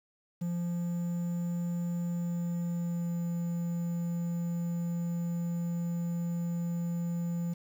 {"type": "tone with pitch glide", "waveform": "triangle", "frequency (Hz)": [173, 171.21], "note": ["F3", "F3"], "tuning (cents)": [-16, -34], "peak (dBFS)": -28, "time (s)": [0.41, 7.54], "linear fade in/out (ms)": 10, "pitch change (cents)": -18, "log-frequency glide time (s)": [2.07, 3.32], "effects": ["9-bit"]}